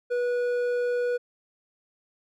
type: tone with hard clipping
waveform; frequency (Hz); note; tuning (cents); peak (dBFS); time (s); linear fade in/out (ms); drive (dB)
sine; 487.7; B4; -22; -25; 0.1-1.18; 20; 6
effects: none